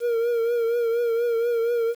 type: tone with vibrato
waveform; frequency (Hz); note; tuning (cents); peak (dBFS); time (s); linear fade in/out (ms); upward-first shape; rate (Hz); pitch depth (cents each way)
triangle; 467.4; A#4; +5; -18; 0-1.95; 50; triangle; 4.2; 57
effects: 8-bit